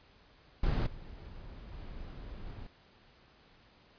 brown noise with level steps, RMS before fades -29 / -47 / -44 dBFS, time 0.63-2.67 s, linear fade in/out 5 ms, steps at 0.86 / 1.72 s, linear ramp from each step 10 ms, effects pink hiss -62 dBFS RMS until 3.98 s + resampled to 11025 Hz

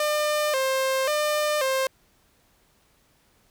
sawtooth tone with vibrato, 564 Hz, C#5, 30 cents sharp, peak -18 dBFS, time 0-1.87 s, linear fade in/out 2 ms, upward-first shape square, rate 0.93 Hz, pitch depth 110 cents each way, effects pink hiss -63 dBFS RMS until 3.5 s

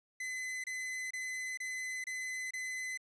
45% pulse tone bursts, 2027 Hz, B6, 45 cents sharp, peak -37 dBFS, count 6, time 0.2-2.975 s, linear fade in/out 5 ms, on 440 ms, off 27 ms, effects resampled to 22050 Hz

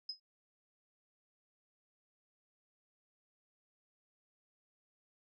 sine tone with exponential decay, 5070 Hz, D#8, 32 cents sharp, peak -35 dBFS, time 0.09-0.2 s, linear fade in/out 5 ms, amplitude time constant 23 ms, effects none

